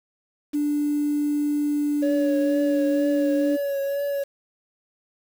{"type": "tone with pitch glide", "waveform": "sine", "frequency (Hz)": [293.7, 292], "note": ["D4", "D4"], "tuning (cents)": [0, -10], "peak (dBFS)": -20, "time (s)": [0.53, 3.57], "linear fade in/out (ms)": 20, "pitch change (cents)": -10, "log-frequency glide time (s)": [1.62, 2.32]}
{"type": "tone with vibrato", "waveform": "triangle", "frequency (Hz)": 561, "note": "C#5", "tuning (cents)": 21, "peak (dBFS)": -21, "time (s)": [2.02, 4.24], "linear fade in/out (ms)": 10, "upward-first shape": "triangle", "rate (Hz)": 2.1, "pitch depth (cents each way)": 32}
{"effects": ["7-bit"]}